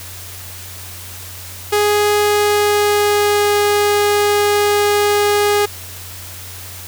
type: tone with pitch glide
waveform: sawtooth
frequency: 415.3 to 412.4 Hz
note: G#4 to G#4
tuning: 0 to -12 cents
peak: -8 dBFS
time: 1.72-5.66 s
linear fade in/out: 10 ms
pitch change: -12 cents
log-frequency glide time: 2.22-3.54 s
effects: added 91 Hz sine -35 dBFS peak until 6.87 s + white hiss -33 dBFS RMS until 6.87 s